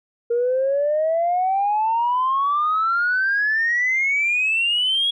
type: exponential sweep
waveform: sine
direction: up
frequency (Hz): 466.2 to 3346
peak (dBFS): -16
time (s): 0.3-5.11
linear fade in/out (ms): 10
effects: tanh soft clip ceiling -13 dBFS